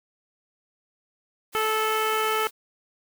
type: high-pass noise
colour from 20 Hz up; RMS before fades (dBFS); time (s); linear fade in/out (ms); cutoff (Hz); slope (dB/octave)
white; -36; 1.52-2.51; 50; 210; 24
type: harmonic tone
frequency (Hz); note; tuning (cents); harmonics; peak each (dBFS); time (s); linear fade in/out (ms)
436.3; A4; -15; 1 / 2 / 3 / 4 / 5 / 6 / 7; -27 / -30 / -26 / -35 / -33 / -37 / -34; 1.55-2.47; 0
effects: none